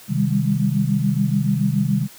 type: chord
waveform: sine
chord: Ab major seventh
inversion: first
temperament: equal with one note detuned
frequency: 130.81 / 155.56 / 196 / 203 Hz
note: C3 / Eb3 / G3 / Ab3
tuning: 0 / 0 / 0 / -39 cents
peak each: -22 dBFS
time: 0.08-2.08 s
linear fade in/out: 50 ms
effects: white hiss -44 dBFS RMS until 2.18 s

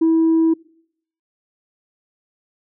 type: tone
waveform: sine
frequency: 325.4 Hz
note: E4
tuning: 22 cents flat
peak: -10 dBFS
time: 0.01-0.54 s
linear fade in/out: 10 ms
effects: noise-tail reverb RT60 0.7 s tail -25 dB re dry + tanh soft clip ceiling -10 dBFS

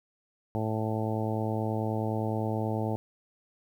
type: harmonic tone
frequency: 109.5 Hz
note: A2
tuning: 8 cents flat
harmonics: 1 / 2 / 3 / 4 / 5 / 6 / 7 / 8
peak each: -31 / -34 / -36 / -37 / -38 / -39 / -39 / -40 dBFS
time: 0.55-2.96 s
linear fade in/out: 0 ms
effects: 10-bit

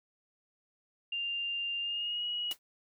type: tone with pitch glide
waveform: sine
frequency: 2794 to 2906 Hz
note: F7 to F#7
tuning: 0 to -32 cents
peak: -32 dBFS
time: 1.12-2.53 s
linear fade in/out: 5 ms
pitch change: +68 cents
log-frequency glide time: 1.8-2.25 s
type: noise with exponential decay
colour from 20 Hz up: white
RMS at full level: -37 dBFS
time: 2.51-2.59 s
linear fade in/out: 2 ms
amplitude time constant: 16 ms
effects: none

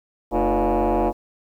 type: tone with frequency modulation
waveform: sine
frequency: 174.61 Hz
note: F3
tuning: in tune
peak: -15 dBFS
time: 0.31-1.13 s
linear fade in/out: 50 ms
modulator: 133 Hz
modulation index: 5.4
effects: tanh soft clip ceiling -15 dBFS + 9-bit

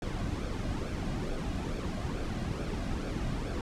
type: noise with flanger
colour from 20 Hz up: brown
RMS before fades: -34 dBFS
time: 0.02-3.61 s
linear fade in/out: 2 ms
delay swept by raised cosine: 1 to 2.3 ms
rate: 2.3 Hz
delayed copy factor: -0.55
effects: low-pass 8000 Hz 12 dB/octave

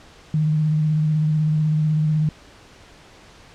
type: tone with vibrato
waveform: sine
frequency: 154.1 Hz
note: D#3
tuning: 16 cents flat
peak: -16 dBFS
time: 0.34-2.29 s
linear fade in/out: 2 ms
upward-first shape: square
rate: 16 Hz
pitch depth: 21 cents each way
effects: pink hiss -47 dBFS RMS until 3.54 s + low-pass 6000 Hz 12 dB/octave

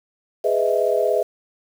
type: chord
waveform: sine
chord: E major seventh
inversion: first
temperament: equal with one note detuned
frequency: 415.3 / 499.6 / 622.3 / 659.3 Hz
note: G#4 / B4 / D#5 / E5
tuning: 0 / +20 / 0 / 0 cents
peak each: -22 dBFS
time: 0.44-1.23 s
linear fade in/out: 10 ms
effects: 7-bit

